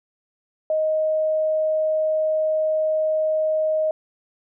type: tone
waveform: sine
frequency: 625 Hz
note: D#5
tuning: 8 cents sharp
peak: -18 dBFS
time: 0.7-3.91 s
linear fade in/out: 2 ms
effects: none